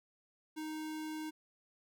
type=tone; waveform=square; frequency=311.1 Hz; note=D#4; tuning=in tune; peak=-40 dBFS; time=0.56-1.31 s; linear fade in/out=20 ms; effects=none